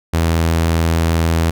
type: tone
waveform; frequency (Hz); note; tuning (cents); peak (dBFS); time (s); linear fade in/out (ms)
sawtooth; 82.41; E2; 0; -9; 0.13-1.51; 10
effects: none